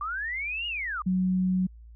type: linear two-way sweep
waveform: sine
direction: up then down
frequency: 1143 to 2900 to 1143 Hz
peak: -29 dBFS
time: 0.01-1.02 s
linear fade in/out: 2 ms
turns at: 0.67 s
type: tone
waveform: sine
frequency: 185 Hz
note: F#3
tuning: in tune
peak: -22 dBFS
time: 1.06-1.67 s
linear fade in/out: 10 ms
effects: added 57 Hz sine -45 dBFS peak until 1.95 s